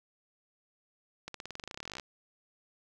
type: accelerating click train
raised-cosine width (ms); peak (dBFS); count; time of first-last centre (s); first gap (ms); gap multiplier
0.2; -23; 23; 1.28-1.998; 63; 0.93
effects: none